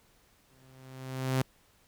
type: tone with exponential growth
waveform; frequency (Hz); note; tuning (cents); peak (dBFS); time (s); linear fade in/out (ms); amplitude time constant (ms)
sawtooth; 130.81; C3; 0; -20; 0.5-1.42; 5; 200
effects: pink hiss -65 dBFS RMS until 1.87 s